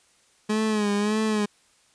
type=tone with vibrato; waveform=30% pulse; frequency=211 Hz; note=G#3; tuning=28 cents sharp; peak=-19 dBFS; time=0.49-1.46 s; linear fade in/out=10 ms; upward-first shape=sine; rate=1.7 Hz; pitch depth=63 cents each way; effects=white hiss -61 dBFS RMS until 1.94 s + resampled to 22050 Hz